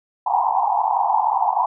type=band-pass noise; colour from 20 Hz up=pink; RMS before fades=-19 dBFS; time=0.26-1.66 s; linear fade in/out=5 ms; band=740 to 1000 Hz; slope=96 dB/octave; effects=none